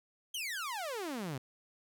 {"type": "exponential sweep", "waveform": "sawtooth", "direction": "down", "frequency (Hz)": [3240, 123.47], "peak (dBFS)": -33, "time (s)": [0.34, 1.38], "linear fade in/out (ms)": 5, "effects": []}